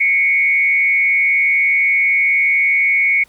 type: tone with frequency modulation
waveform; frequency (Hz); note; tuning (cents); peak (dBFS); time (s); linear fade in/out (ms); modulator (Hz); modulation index
sine; 2212; C#7; -4; -11; 0-3.24; 10; 151; 0.53
effects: pink hiss -52 dBFS RMS until 3.28 s